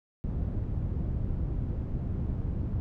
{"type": "low-pass noise", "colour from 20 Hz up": "white", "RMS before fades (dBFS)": -31, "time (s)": [0.24, 2.8], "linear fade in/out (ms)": 0, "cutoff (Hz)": 110, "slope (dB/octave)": 12, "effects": []}